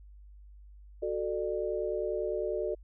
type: chord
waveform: sine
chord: D major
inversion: first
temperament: equal with one note detuned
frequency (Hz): 370 / 440 / 597.6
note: F#4 / A4 / D5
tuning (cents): 0 / 0 / +30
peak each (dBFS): -34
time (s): 1.02-2.75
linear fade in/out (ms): 10
effects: added 50 Hz sine -49 dBFS peak until 2.83 s